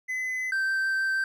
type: tone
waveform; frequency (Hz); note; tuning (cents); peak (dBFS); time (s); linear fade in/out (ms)
triangle; 2024; B6; +42; -26; 0.08-0.52; 20
type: tone with vibrato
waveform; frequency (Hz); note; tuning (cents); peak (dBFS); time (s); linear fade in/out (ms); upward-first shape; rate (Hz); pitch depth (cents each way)
triangle; 1559; G6; -10; -22; 0.52-1.24; 2; triangle; 6.3; 8
effects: none